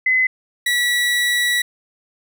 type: tone pair in turn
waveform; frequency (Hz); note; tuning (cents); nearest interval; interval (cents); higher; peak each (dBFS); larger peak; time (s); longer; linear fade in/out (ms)
sine / 30% pulse; 2031 / 1943.5; B6 / B6; +48 / -28; minor second; 76; first; -13; neither; 0.06-0.27 / 0.66-1.62; second; 5
effects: none